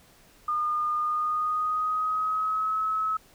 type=tone with pitch glide; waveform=sine; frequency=1217 to 1289.4 Hz; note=D#6 to E6; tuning=-39 to -39 cents; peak=-24 dBFS; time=0.48-3.17 s; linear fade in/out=5 ms; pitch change=+100 cents; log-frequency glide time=0.96-2.79 s; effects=pink hiss -57 dBFS RMS until 3.34 s